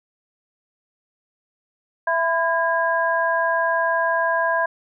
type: tone cluster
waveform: sine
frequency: 664 / 1003 / 1629 Hz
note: E5 / B5 / G#6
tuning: +12 / +26 / -34 cents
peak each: -22 dBFS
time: 2.07-4.66 s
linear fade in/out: 5 ms
effects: none